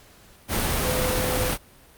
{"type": "tone in noise", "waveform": "sine", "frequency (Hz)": 508, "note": "B4", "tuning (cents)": 49, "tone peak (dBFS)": -27, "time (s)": [0.82, 1.53], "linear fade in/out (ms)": 50, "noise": "pink", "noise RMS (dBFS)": -24, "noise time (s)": [0.48, 1.58], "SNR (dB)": -6, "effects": ["pink hiss -52 dBFS RMS until 1.97 s", "Opus 48 kbps"]}